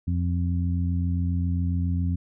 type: harmonic tone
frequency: 87.31 Hz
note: F2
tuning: in tune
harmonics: 1 / 2 / 3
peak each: -23 / -29 / -33 dBFS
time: 0.07-2.16 s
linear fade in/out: 10 ms
effects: none